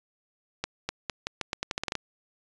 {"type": "accelerating click train", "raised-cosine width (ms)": 0.2, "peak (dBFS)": -12, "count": 13, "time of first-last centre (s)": [0.64, 1.953], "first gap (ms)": 250, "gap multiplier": 0.83, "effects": ["resampled to 22050 Hz"]}